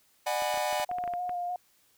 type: chord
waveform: 45% pulse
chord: G# half-diminished seventh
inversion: second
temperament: equal with one note detuned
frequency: 602.4 / 740 / 830.6 / 987.8 Hz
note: D5 / F#5 / G#5 / B5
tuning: +44 / 0 / 0 / 0 cents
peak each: -32 / -32 / -34 / -37 dBFS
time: 0.26-0.85 s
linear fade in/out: 10 ms
type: clicks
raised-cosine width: 0.5 ms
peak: -26 dBFS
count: 11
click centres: 0.422 / 0.542 / 0.575 / 0.728 / 0.799 / 0.914 / 0.985 / 1.039 / 1.077 / 1.137 / 1.294 s
type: tone with vibrato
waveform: sine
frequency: 713 Hz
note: F5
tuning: 36 cents sharp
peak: -30 dBFS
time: 0.89-1.56 s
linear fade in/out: 2 ms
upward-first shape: square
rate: 3.3 Hz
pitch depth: 17 cents each way
effects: white hiss -66 dBFS RMS until 1.97 s